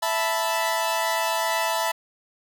sawtooth chord, E suspended fourth, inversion none, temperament equal, 659.3 / 880 / 987.8 Hz, E5 / A5 / B5, 0 / 0 / 0 cents, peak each -23 dBFS, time 0.02-1.92 s, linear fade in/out 10 ms, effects none

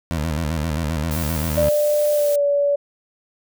20% pulse tone with vibrato, 78.7 Hz, D#2, 20 cents sharp, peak -16 dBFS, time 0.11-1.69 s, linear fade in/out 0 ms, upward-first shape square, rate 7.6 Hz, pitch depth 100 cents each way
blue noise, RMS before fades -31 dBFS, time 1.11-2.36 s, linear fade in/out 5 ms
sine tone with pitch glide, 593 to 571.8 Hz, D5 to D5, +17 to -46 cents, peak -15 dBFS, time 1.57-2.76 s, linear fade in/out 10 ms, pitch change -63 cents, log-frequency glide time 2.13-2.43 s
effects none

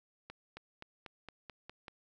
accelerating click train, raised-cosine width 0.3 ms, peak -30 dBFS, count 8, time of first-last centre 0.3-1.882 s, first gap 270 ms, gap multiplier 0.94, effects none

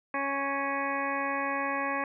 harmonic tone, 277.2 Hz, C#4, in tune, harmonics 1 / 2 / 3 / 4 / 6 / 7 / 8 / 9, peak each -37 / -36 / -36 / -33 / -36 / -38 / -40 / -41 dBFS, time 0.14-2.04 s, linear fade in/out 2 ms, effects none

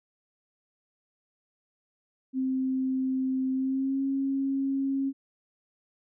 sine tone with pitch glide, 261.6 to 271.8 Hz, C4 to C#4, 0 to -34 cents, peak -25 dBFS, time 2.33-5.13 s, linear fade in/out 50 ms, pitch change +66 cents, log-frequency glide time 3.52-4.02 s, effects none

